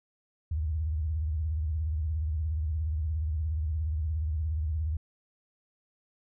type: tone with vibrato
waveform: sine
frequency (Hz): 77.78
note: D#2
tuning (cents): 0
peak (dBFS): -27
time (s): 0.51-4.97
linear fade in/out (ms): 5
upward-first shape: sine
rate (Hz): 17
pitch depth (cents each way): 150
effects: none